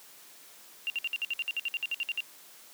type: tone bursts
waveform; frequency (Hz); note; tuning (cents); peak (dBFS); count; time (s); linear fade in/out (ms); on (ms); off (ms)
sine; 2775; F7; -12; -28; 16; 0.87-2.205; 0; 30; 57
effects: white hiss -53 dBFS RMS until 2.73 s + high-pass 200 Hz 12 dB/octave